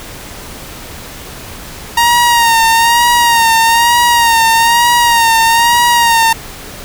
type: tone with vibrato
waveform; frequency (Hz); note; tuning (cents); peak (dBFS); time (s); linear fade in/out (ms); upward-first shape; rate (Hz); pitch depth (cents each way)
sawtooth; 932.3; A#5; 0; -3; 1.97-6.33; 5; sine; 1.1; 47
effects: pink hiss -29 dBFS RMS until 6.84 s